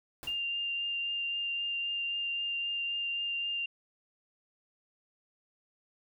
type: noise with exponential decay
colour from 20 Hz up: pink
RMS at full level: -42 dBFS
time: 0.23-0.45 s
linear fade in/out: 0 ms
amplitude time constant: 47 ms
type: tone with vibrato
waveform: sine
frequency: 2794 Hz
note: F7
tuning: in tune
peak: -31 dBFS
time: 0.27-3.66 s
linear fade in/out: 5 ms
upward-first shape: triangle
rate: 3.8 Hz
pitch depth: 11 cents each way
effects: none